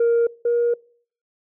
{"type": "tone pair in turn", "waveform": "sine", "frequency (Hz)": [467.7, 474.5], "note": ["A#4", "A#4"], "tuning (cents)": [6, 31], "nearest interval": "unison", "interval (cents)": 25, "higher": "second", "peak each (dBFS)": [-12, -15], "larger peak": "first", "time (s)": [[0, 0.27], [0.45, 0.74]], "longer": "second", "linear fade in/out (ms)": 5, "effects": ["noise-tail reverb RT60 0.5 s tail -24 dB re dry", "tanh soft clip ceiling -13 dBFS"]}